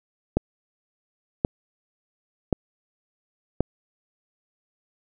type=click train; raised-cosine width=2 ms; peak=-6 dBFS; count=4; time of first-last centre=0.37-3.606 s; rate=0.927 Hz; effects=none